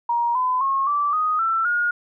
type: tone with pitch steps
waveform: sine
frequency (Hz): 945 / 1012.8 / 1085.5 / 1163.4 / 1246.9 / 1336.4 / 1432.4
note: A#5 / B5 / C#6 / D6 / D#6 / E6 / F6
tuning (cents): +23 / +43 / -37 / -17 / +3 / +23 / +43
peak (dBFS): -18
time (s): 0.09-1.91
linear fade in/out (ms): 5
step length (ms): 260
effects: none